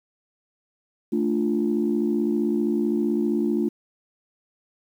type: chord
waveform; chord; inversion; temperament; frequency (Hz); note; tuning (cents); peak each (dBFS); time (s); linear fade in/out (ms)
sine; D minor; second; equal with one note detuned; 221.5 / 293.7 / 349.2; A3 / D4 / F4; +12 / 0 / 0; -23 / -25 / -24; 1.12-3.69; 10
effects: tanh soft clip ceiling -12 dBFS + 9-bit